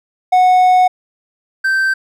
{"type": "tone pair in turn", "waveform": "triangle", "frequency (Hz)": [735, 1557.4], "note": ["F#5", "G6"], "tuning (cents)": [-12, -12], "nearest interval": "octave + minor second", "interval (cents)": 1300, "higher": "second", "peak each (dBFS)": [-5, -10], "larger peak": "first", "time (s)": [[0.32, 0.88], [1.64, 1.94]], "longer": "first", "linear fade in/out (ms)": 10, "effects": []}